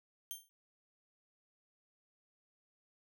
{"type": "tone with exponential decay", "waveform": "5% pulse", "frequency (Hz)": 3167, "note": "G7", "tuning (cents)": 17, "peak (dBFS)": -29, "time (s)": [0.31, 0.49], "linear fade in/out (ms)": 0, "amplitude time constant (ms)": 39, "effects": []}